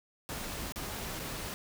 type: noise with dropouts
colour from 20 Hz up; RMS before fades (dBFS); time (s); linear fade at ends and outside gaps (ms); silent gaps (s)
pink; -39; 0.29-1.54; 0; 0.722-0.759 / 1.194-1.198
effects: none